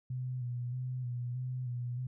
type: tone with vibrato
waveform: sine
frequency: 124.6 Hz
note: B2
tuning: 16 cents sharp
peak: -34 dBFS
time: 0.1-2.07 s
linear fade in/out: 5 ms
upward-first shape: square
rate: 1.6 Hz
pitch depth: 35 cents each way
effects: none